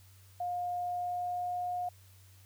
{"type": "tone with pitch glide", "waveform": "sine", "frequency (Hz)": [711, 716.4], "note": ["F5", "F5"], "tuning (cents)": [31, 44], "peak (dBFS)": -32, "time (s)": [0.4, 1.89], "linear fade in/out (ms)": 5, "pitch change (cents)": 13, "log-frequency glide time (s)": [0.75, 1.68], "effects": ["added 95 Hz sine -56 dBFS peak until 2.45 s", "white hiss -63 dBFS RMS until 2.45 s"]}